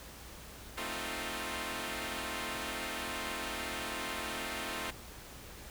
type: chord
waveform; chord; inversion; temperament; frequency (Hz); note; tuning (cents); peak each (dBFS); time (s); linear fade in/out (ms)
5% pulse; F dominant seventh; first; equal; 220 / 261.6 / 311.1 / 349.2; A3 / C4 / Eb4 / F4; 0 / 0 / 0 / 0; -31; 0.77-4.91; 10
effects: added 60 Hz sine -54 dBFS peak until 5.7 s + pink hiss -50 dBFS RMS until 5.7 s